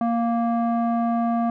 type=tone with low-pass filter; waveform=square; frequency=233.1 Hz; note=A#3; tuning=in tune; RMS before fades=-22 dBFS; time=0.01-1.5 s; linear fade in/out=2 ms; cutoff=910 Hz; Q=4.8; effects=none